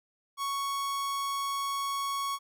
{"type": "tone", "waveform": "45% pulse", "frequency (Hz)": 1110, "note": "C#6", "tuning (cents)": 2, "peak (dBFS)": -30, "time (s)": [0.37, 2.39], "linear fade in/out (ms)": 50, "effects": []}